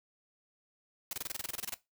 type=noise bursts; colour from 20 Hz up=white; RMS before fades=-37 dBFS; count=14; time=1.11-1.742 s; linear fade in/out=2 ms; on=21 ms; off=26 ms; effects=noise-tail reverb RT60 0.2 s tail -18 dB re dry